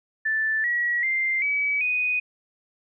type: tone with pitch steps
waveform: sine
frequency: 1760 / 1919.3 / 2093 / 2282 / 2489 Hz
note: A6 / B6 / C7 / C#7 / D#7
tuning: 0 / -50 / 0 / +50 / 0 cents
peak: -21 dBFS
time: 0.25-2.2 s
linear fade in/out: 10 ms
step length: 390 ms
effects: none